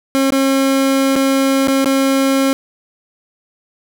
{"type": "tone with dropouts", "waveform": "30% pulse", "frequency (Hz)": 270, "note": "C#4", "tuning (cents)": -45, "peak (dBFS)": -9, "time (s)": [0.15, 2.53], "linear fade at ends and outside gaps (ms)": 0, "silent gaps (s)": [[0.305, 0.322], [1.156, 1.162], [1.673, 1.683], [1.845, 1.858]], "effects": []}